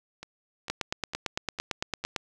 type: two click trains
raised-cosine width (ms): 0.2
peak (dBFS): -23 / -11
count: 5 / 14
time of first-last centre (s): 0.23-2.04 / 0.7-2.162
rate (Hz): 2.21 / 8.89
effects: none